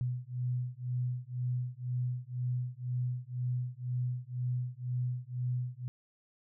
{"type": "beating tone pair", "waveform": "sine", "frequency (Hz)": [123.47, 125.47], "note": ["B2", "B2"], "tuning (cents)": [0, 28], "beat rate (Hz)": 2, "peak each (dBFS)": [-35, -35], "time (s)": [0.01, 5.88], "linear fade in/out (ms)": 0, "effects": []}